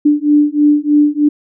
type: beating tone pair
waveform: sine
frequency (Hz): 293.7 / 296.9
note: D4 / D4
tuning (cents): 0 / +19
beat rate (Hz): 3.2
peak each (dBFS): -11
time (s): 0.05-1.29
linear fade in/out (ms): 10
effects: none